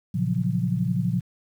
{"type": "chord", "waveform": "sine", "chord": "Gb major seventh", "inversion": "first", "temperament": "equal with one note detuned", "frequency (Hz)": [116.54, 138.59, 174.61, 186.39], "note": ["Bb2", "Db3", "F3", "Gb3"], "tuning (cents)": [0, 0, 0, 13], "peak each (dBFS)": [-27, -28, -25, -29], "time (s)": [0.14, 1.21], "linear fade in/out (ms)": 10, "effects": ["9-bit"]}